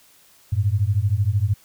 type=beating tone pair; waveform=sine; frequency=95.4 / 108.4 Hz; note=G2 / A2; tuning=-47 / -25 cents; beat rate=13 Hz; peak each=-20 dBFS; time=0.52-1.54 s; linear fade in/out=10 ms; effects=white hiss -54 dBFS RMS until 1.64 s